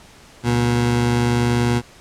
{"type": "tone pair together", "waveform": "20% pulse", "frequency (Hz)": [70.11, 120], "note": ["C#2", "B2"], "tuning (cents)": [20, -49], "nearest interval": "major sixth", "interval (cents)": 931, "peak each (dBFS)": [-23, -11], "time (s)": [0.43, 1.82], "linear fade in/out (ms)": 50, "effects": ["pink hiss -46 dBFS RMS until 2 s", "low-pass 9000 Hz 12 dB/octave"]}